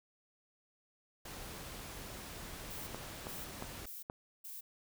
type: noise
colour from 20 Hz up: pink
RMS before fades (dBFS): -47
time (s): 1.25-3.86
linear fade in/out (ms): 5
type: noise bursts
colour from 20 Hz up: violet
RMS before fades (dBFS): -47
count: 4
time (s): 2.7-4.61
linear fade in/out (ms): 10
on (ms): 170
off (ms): 410
type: clicks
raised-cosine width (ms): 1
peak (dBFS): -27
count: 4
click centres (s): 2.946 / 3.269 / 3.624 / 4.099
effects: none